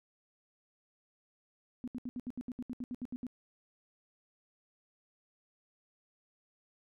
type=tone bursts; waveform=sine; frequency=247.8 Hz; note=B3; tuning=6 cents sharp; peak=-36 dBFS; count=14; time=1.84-3.267 s; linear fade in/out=0 ms; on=36 ms; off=71 ms; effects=none